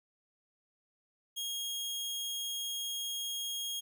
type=tone; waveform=sawtooth; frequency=3265 Hz; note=G#7; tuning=30 cents flat; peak=-32 dBFS; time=1.36-3.81 s; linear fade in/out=20 ms; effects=none